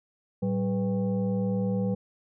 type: tone with frequency modulation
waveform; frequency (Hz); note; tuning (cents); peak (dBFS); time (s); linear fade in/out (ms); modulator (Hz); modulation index
sine; 191.4; G3; -41; -24; 0.42-1.95; 10; 303; 0.91
effects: none